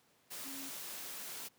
sine tone in noise, 272.8 Hz, C#4, 28 cents flat, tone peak -48 dBFS, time 0.44-0.7 s, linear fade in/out 20 ms, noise white, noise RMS -45 dBFS, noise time 0.3-1.49 s, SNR -6 dB, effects pink hiss -70 dBFS RMS until 1.58 s + high-pass 150 Hz 12 dB/octave

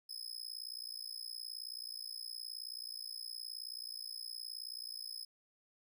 40% pulse tone with amplitude modulation, 5100 Hz, D#8, 42 cents sharp, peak -38 dBFS, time 0.09-5.25 s, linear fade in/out 10 ms, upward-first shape sine, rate 59 Hz, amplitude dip 100%, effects none

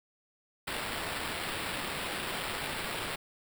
blue noise with sample-and-hold, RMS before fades -36 dBFS, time 0.67-3.16 s, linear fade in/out 10 ms, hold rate 6300 Hz, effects none

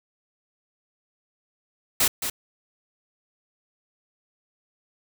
white noise with echo, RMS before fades -20 dBFS, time 2-2.08 s, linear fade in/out 5 ms, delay 220 ms, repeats 1, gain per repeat -8 dB, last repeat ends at 2.3 s, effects none

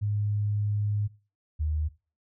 sine tone pair in turn, 103.83 / 76.8 Hz, G#2 / D#2, 0 / -22 cents, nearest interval perfect fourth, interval 522 cents, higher first, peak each -25 dBFS, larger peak neither, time 0.01-1.08 / 1.59-1.89 s, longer first, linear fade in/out 20 ms, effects noise-tail reverb RT60 0.3 s tail -17 dB re dry

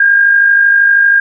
sine tone with amplitude modulation, 1614 Hz, G#6, 50 cents flat, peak -3 dBFS, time 0-1.2 s, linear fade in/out 5 ms, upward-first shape sine, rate 52.8 Hz, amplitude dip 45%, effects none

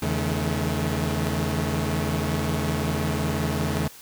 sawtooth tone cluster, 82 / 138.8 / 158.6 / 215.6 Hz, E2 / C#3 / D#3 / A3, -9 / +3 / +33 / -35 cents, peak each -25 dBFS, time 0.02-3.88 s, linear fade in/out 5 ms, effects white hiss -46 dBFS RMS until 4.01 s

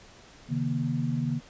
sine tone cluster, 134.2 / 155.4 / 236.8 Hz, C3 / D#3 / A#3, +44 / -2 / +27 cents, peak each -30 dBFS, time 0.48-1.41 s, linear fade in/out 50 ms, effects pink hiss -52 dBFS RMS until 1.49 s + resampled to 16000 Hz

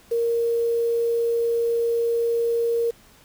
sine tone with quantisation, 466.2 Hz, A#4, in tune, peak -19 dBFS, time 0.11-2.91 s, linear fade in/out 10 ms, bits 7, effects pink hiss -53 dBFS RMS until 3.24 s

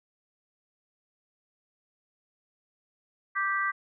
harmonic tone, 392 Hz, G4, in tune, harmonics 3 / 4 / 5, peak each -29 / -30 / -31 dBFS, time 3.35-3.72 s, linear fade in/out 20 ms, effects none

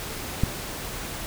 click, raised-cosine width 5 ms, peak -8 dBFS, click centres 0.436 s, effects pink hiss -34 dBFS RMS until 1.26 s

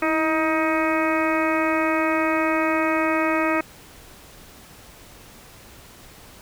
harmonic tone with a mistuned harmonic, 315 Hz, D#4, 21 cents sharp, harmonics 1 / 2 / 3 / 4 / 5 / 6 / 7 / 8, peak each -23 / -25 / -29 / -26 / -31 / -30 / -30 / -31 dBFS, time 0.02-3.61 s, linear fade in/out 5 ms, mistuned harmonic 1, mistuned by +44 cents, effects pink hiss -46 dBFS RMS until 6.41 s

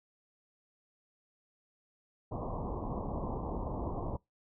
pink low-pass noise, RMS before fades -37 dBFS, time 2.31-4.17 s, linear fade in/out 10 ms, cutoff 1100 Hz, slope 96 dB/octave, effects noise-tail reverb RT60 0.2 s tail -25 dB re dry

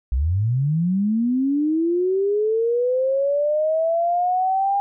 sine linear sweep, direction up, 57.5 to 806 Hz, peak -17 dBFS, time 0.12-4.8 s, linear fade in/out 0 ms, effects none

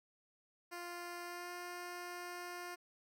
10% pulse tone with pitch glide, 349.2 to 353.5 Hz, F4 to F4, 0 to +21 cents, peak -36 dBFS, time 0.71-2.76 s, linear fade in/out 20 ms, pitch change +21 cents, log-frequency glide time 1.25-1.51 s, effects none

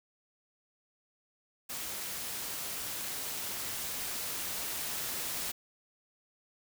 white noise with level ramp, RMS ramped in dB -39 to -36 dBFS, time 1.69-5.52 s, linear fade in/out 10 ms, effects none

